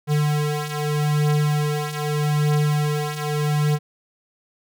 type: beating tone pair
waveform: square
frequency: 148.5 / 149.31 Hz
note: D3 / D3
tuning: +20 / +29 cents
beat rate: 0.81 Hz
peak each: -25 / -21 dBFS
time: 0.07-3.79 s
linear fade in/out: 50 ms
effects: none